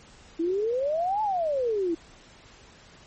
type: exponential two-way sweep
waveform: sine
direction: up then down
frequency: 320.5 to 879 to 320.5 Hz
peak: -23 dBFS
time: 0.39-1.95 s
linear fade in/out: 10 ms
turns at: 1.22 s
effects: pink hiss -52 dBFS RMS until 3.06 s + MP3 32 kbps